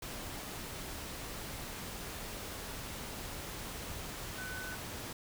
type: tone in noise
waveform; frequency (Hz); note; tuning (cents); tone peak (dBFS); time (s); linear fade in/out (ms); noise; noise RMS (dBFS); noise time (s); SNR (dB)
sine; 1504; F#6; +28; -42; 4.38-4.75; 5; pink; -43; 0.02-5.13; -2
effects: none